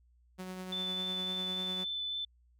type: tone with tremolo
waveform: sawtooth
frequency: 185 Hz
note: F#3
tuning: in tune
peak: -35 dBFS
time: 0.38-1.85 s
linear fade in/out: 20 ms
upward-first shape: triangle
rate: 10 Hz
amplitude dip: 35%
type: tone with vibrato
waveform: sine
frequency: 3515 Hz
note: A7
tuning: 2 cents flat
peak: -34 dBFS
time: 0.72-2.25 s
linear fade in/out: 5 ms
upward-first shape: triangle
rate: 3.6 Hz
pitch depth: 9 cents each way
effects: added 60 Hz sine -63 dBFS peak until 2.59 s